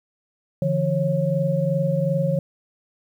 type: tone cluster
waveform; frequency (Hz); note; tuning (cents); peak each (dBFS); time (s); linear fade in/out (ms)
sine; 146.8 / 169.5 / 547; D3 / E3 / C#5; 0 / +49 / -23; -23; 0.62-2.39; 2
effects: 9-bit